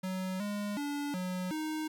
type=tone with pitch steps; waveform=square; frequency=186.6 / 205.6 / 288.1 / 183 / 310.9 Hz; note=F#3 / G#3 / D4 / F#3 / D#4; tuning=+15 / -17 / -33 / -19 / -1 cents; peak=-34 dBFS; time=0.03-1.88 s; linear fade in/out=10 ms; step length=370 ms; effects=11-bit